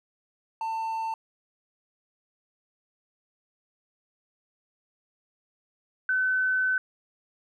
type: tone pair in turn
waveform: triangle / sine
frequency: 895 / 1516.5 Hz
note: A5 / F#6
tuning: +29 / +42 cents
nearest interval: major sixth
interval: 913 cents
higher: second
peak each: -26 / -22 dBFS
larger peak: second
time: 0.61-1.14 / 6.09-6.78 s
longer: second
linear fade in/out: 2 ms
effects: none